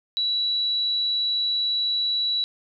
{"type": "tone", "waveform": "sine", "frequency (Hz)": 3926, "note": "B7", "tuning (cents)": -11, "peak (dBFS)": -21, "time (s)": [0.17, 2.44], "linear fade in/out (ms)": 0, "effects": []}